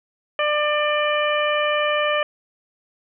harmonic tone, 596 Hz, D5, 25 cents sharp, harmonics 1 / 2 / 3 / 4 / 5, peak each -21 / -24 / -26 / -27 / -28 dBFS, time 0.39-2.23 s, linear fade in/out 2 ms, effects none

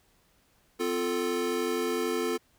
square chord, F major, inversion second, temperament equal with one note detuned, 256.1 / 349.2 / 440 Hz, C4 / F4 / A4, -37 / 0 / 0 cents, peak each -35 / -32 / -31 dBFS, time 0.79-2.38 s, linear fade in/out 20 ms, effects pink hiss -66 dBFS RMS until 2.58 s

